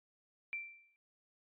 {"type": "tone with exponential decay", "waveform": "sine", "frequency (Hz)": 2349, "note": "D7", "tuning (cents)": 0, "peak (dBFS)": -35, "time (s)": [0.53, 0.96], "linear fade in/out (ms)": 0, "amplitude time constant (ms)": 92, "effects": ["resampled to 8000 Hz"]}